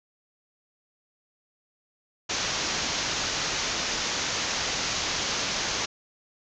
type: low-pass noise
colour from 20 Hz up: white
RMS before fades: -29 dBFS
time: 2.29-5.86 s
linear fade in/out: 10 ms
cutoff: 6800 Hz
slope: 96 dB/octave
effects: none